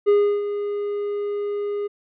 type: tone with ADSR envelope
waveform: triangle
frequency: 410 Hz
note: G#4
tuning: 22 cents flat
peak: -10 dBFS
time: 0.06-1.88 s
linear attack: 27 ms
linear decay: 330 ms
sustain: -11 dB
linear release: 18 ms
effects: resampled to 8000 Hz